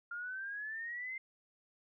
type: exponential sweep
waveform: sine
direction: up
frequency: 1396.9 to 2100 Hz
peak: -39 dBFS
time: 0.11-1.18 s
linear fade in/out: 5 ms
effects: none